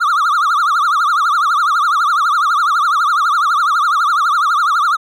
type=tone with vibrato; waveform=triangle; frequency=1263 Hz; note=D#6; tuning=26 cents sharp; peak=-9 dBFS; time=0-4.97 s; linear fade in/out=20 ms; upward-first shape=triangle; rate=12 Hz; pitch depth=230 cents each way; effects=none